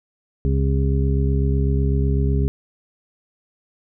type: harmonic tone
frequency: 68 Hz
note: C#2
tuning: 33 cents flat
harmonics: 1 / 2 / 3 / 4 / 6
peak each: -18 / -21 / -28 / -29 / -28 dBFS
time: 0.45-2.48 s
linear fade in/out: 0 ms
effects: none